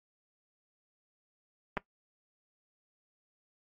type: clicks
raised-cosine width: 0.5 ms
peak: -17 dBFS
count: 2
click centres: 1.77 / 1.775 s
effects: noise-tail reverb RT60 0.1 s tail -19 dB re dry + MP3 64 kbps